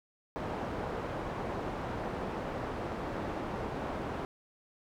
white low-pass noise, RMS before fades -37 dBFS, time 0.36-4.25 s, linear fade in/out 0 ms, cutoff 760 Hz, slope 12 dB/octave, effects none

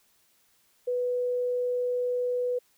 sine tone, 493.9 Hz, B4, in tune, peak -25 dBFS, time 0.87-2.59 s, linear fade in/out 10 ms, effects white hiss -66 dBFS RMS until 2.77 s

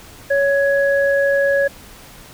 sine tone pair together, 558.5 / 1672 Hz, C#5 / G#6, +13 / +11 cents, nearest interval octave + perfect fifth, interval 1898 cents, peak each -14 / -19 dBFS, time 0.3-1.68 s, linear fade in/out 10 ms, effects pink hiss -41 dBFS RMS until 2.33 s

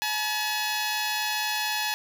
10% pulse tone pair together, 852 / 956.3 Hz, G#5 / A#5, +44 / +44 cents, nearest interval major second, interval 200 cents, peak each -18 / -26 dBFS, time 0.02-1.94 s, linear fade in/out 0 ms, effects none

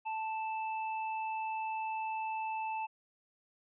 square tone, 880 Hz, A5, in tune, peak -35 dBFS, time 0.05-2.87 s, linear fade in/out 20 ms, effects resampled to 8000 Hz

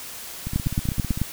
two click trains, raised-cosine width 5 ms, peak -16 / -9 dBFS, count 12 / 7, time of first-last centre 0.47-1.175 / 0.56-1.216 s, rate 15.6 / 9.14 Hz, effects white hiss -37 dBFS RMS until 1.32 s

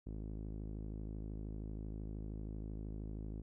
sawtooth tone with low-pass filter, 52.9 Hz, G#1, 33 cents sharp, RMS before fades -44 dBFS, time 0.06-3.42 s, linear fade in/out 10 ms, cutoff 320 Hz, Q 1.4, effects none

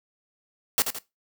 white noise with echo, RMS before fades -21 dBFS, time 0.78-0.82 s, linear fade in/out 0 ms, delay 83 ms, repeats 2, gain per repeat -7 dB, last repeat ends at 0.986 s, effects noise-tail reverb RT60 0.2 s tail -18 dB re dry

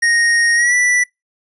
square tone with pitch glide, 1864.7 to 1968.7 Hz, A#6 to B6, 0 to -6 cents, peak -12 dBFS, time 0.02-1.04 s, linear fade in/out 10 ms, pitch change +94 cents, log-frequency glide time 0.55-0.74 s, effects noise-tail reverb RT60 0.2 s tail -26 dB re dry + resampled to 24000 Hz

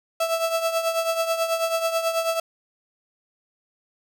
35% pulse tone with tremolo, 659.3 Hz, E5, in tune, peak -17 dBFS, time 0.2-2.4 s, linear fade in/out 5 ms, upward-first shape triangle, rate 9.2 Hz, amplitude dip 70%, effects none

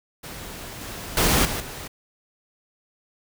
pink noise with level steps, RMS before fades -37 / -35 / -19 / -28 / -36 dBFS, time 0.23-1.88 s, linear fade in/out 10 ms, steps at 0.81 / 1.17 / 1.45 / 1.6 s, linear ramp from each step 2 ms, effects none

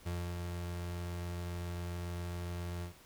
35% pulse tone with ADSR envelope, 87.31 Hz, F2, in tune, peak -33 dBFS, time 0.05-2.94 s, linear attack 22 ms, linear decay 270 ms, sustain -3 dB, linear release 110 ms, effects pink hiss -59 dBFS RMS until 3.05 s

